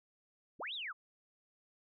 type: linear two-way sweep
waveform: sine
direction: up then down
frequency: 92.5 to 3951 to 1050 Hz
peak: -39 dBFS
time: 0.59-0.93 s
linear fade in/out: 20 ms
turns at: 0.74 s
effects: none